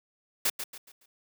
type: noise with echo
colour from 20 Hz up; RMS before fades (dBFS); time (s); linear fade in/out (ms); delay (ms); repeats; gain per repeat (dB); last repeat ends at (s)
white; -26; 0.45-0.5; 5; 140; 4; -9; 1.06
effects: high-pass 200 Hz 12 dB/octave